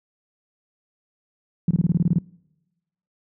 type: tone bursts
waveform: sine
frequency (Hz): 170.6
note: F3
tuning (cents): -40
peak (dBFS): -14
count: 10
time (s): 1.68-2.185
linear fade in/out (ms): 2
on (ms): 28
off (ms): 25
effects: noise-tail reverb RT60 1.0 s tail -26 dB re dry + high-pass 80 Hz 12 dB/octave